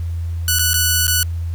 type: tone with dropouts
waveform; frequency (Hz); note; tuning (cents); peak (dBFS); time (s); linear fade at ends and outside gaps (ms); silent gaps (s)
5% pulse; 1480; F#6; 0; -3; 0.48-1.23; 1; 0.587-0.593 / 0.733-0.741 / 1.069-1.079
effects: added 84 Hz sine -20 dBFS peak until 1.54 s + pink hiss -48 dBFS RMS until 1.54 s